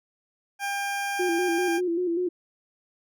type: tone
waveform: 20% pulse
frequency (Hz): 800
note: G5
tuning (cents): +35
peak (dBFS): -22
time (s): 0.59-1.81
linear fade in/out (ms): 50
type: tone with vibrato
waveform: sine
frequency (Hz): 349.2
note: F4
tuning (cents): 0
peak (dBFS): -23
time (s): 1.19-2.29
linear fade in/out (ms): 10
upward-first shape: square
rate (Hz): 5.1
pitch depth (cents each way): 59
effects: none